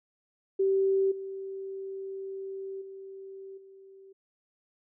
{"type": "tone with level steps", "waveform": "sine", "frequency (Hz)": 387.3, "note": "G4", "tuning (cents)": -21, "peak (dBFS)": [-22, -35, -41, -49], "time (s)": [0.59, 4.13], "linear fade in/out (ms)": 10, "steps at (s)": [1.11, 2.81, 3.57], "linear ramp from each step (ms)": 10, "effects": []}